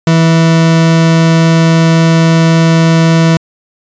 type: tone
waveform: 40% pulse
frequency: 163.8 Hz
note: E3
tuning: 11 cents flat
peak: -4 dBFS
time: 0.07-3.37 s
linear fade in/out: 2 ms
effects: resampled to 16000 Hz